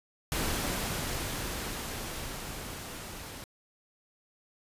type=noise with level ramp; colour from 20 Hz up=pink; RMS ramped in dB=-31 to -43 dBFS; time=0.32-3.44 s; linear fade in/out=0 ms; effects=resampled to 32000 Hz